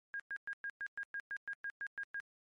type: tone bursts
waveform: sine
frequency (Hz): 1626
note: G#6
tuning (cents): -37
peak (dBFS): -38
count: 13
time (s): 0.14-2.201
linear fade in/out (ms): 0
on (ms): 57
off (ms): 110
effects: MP3 48 kbps